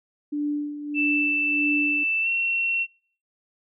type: tone with tremolo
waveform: sine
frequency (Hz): 293.7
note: D4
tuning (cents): 0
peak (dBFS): -22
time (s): 0.32-2.04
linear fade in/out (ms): 10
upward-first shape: sine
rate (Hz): 1.6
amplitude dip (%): 65
type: tone with pitch glide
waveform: sine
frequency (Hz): 2652 to 2719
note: E7 to F7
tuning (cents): +10 to -47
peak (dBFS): -21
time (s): 0.94-2.87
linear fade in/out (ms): 50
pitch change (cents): +43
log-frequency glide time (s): 2.22-2.28
effects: noise-tail reverb RT60 0.5 s tail -24 dB re dry